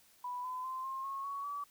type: tone with pitch steps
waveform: sine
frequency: 987.8 / 1012.6 / 1038.1 / 1064.2 / 1091 / 1118.4 / 1146.5 Hz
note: B5 / B5 / C6 / C6 / C#6 / C#6 / D6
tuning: 0 / +43 / -14 / +29 / -28 / +15 / -42 cents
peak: -37 dBFS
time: 0.24-1.64 s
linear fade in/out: 5 ms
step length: 200 ms
effects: white hiss -65 dBFS RMS until 1.7 s